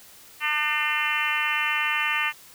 harmonic tone, 300.7 Hz, D4, 41 cents sharp, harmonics 3 / 4 / 5 / 6 / 7 / 8 / 9 / 10, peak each -34 / -30 / -34 / -28 / -29 / -31 / -29 / -33 dBFS, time 0.4-2.33 s, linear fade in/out 50 ms, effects white hiss -49 dBFS RMS until 2.54 s

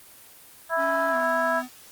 harmonic tone, 329.6 Hz, E4, in tune, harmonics 2 / 3 / 4 / 5, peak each -25 / -28 / -28 / -27 dBFS, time 0.69-1.63 s, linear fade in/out 50 ms
square tone with pitch glide, 277.9 to 251.9 Hz, C#4 to B3, +4 to +34 cents, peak -34 dBFS, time 0.76-1.69 s, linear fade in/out 50 ms, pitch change -170 cents, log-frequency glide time 1.1-1.16 s
effects white hiss -49 dBFS RMS until 1.91 s + Opus 24 kbps

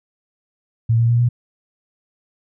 sine tone with pitch steps, 114.4 / 116.53 / 118.71 / 120.92 Hz, A#2 / A#2 / A#2 / B2, -32 / 0 / +32 / -36 cents, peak -12 dBFS, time 0.89-1.29 s, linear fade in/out 10 ms, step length 100 ms, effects none

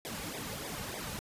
pink noise with flanger, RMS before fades -40 dBFS, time 0.05-1.19 s, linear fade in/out 0 ms, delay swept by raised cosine 0.69 to 3.09 ms, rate 3.3 Hz, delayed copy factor -0.95, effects resampled to 32000 Hz

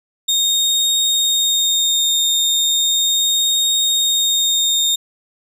30% pulse tone with vibrato, 3691 Hz, A#7, 18 cents flat, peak -11 dBFS, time 0.28-4.96 s, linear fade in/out 10 ms, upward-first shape sine, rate 0.36 Hz, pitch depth 10 cents each way, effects none

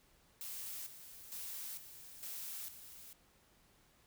blue noise with tremolo, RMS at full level -45 dBFS, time 0.41-3.13 s, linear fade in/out 0 ms, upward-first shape square, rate 1.1 Hz, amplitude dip 65%, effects pink hiss -69 dBFS RMS until 4.06 s

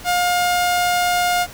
sawtooth tone, 711 Hz, F5, 31 cents sharp, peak -12 dBFS, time 0.04-1.47 s, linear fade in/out 50 ms, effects pink hiss -38 dBFS RMS until 1.53 s

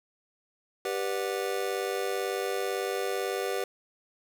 square chord, G major seventh, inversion none, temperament just, 392 / 490 / 588 / 735 Hz, G4 / B4 / D5 / F#5, 0 / -14 / +2 / -12 cents, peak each -33 / -34 / -39 / -38 dBFS, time 0.85-3.64 s, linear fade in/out 2 ms, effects none

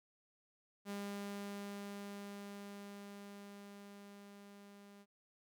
sawtooth tone with level ramp, 201.6 Hz, G3, 49 cents sharp, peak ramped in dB -37 to -53 dBFS, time 0.85-5.06 s, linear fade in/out 50 ms, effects none

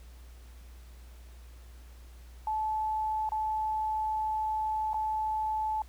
sine tone with dropouts, 867 Hz, A5, 26 cents flat, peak -28 dBFS, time 2.47-5.82 s, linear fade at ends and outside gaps 2 ms, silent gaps 3.291-3.319 / 4.933-4.942 s, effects added 60 Hz sine -47 dBFS peak until 5.88 s + pink hiss -60 dBFS RMS until 5.88 s

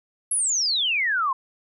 sine exponential sweep, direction down, 11270 to 1013 Hz, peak -20 dBFS, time 0.31-1.33 s, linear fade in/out 5 ms, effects none

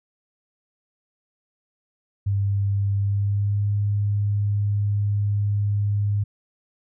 sine tone with pitch glide, 99.8 to 102.43 Hz, G2 to G#2, +32 to -23 cents, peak -19 dBFS, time 2.26-6.24 s, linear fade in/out 10 ms, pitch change +45 cents, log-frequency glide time 2.95-3.67 s, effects none

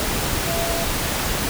sine tone in noise, 674 Hz, E5, 38 cents sharp, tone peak -25 dBFS, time 0.47-0.84 s, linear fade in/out 0 ms, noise pink, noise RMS -23 dBFS, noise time 0-1.49 s, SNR -5 dB, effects none

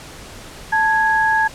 sine tone pair together, 880 / 1661.2 Hz, A5 / G#6, 0 / 0 cents, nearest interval major seventh, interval 1100 cents, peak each -16 dBFS, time 0.72-1.48 s, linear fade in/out 10 ms, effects pink hiss -37 dBFS RMS until 1.54 s + low-pass 10000 Hz 12 dB/octave

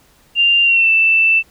sine tone with pitch glide, 2789 to 2658 Hz, F7 to E7, -3 to +14 cents, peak -9 dBFS, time 0.35-1.43 s, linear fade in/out 50 ms, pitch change -83 cents, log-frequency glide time 0.63-0.9 s, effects pink hiss -52 dBFS RMS until 1.5 s

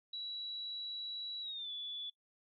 sine tone with pitch glide, 3914 to 3447 Hz, B7 to A7, -16 to -36 cents, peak -40 dBFS, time 0.13-2.1 s, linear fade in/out 5 ms, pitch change -220 cents, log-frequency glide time 1.42-1.71 s, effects noise-tail reverb RT60 0.1 s tail -20 dB re dry

